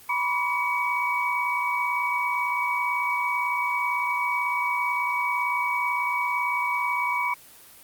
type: tone cluster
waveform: sine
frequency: 976 / 1034 / 1145 / 2264 Hz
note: B5 / C6 / D6 / C#7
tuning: -21 / -21 / -44 / +36 cents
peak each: -26 / -34 / -32 / -26 dBFS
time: 0.09-7.34 s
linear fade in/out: 5 ms
effects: white hiss -49 dBFS RMS until 7.83 s + Opus 24 kbps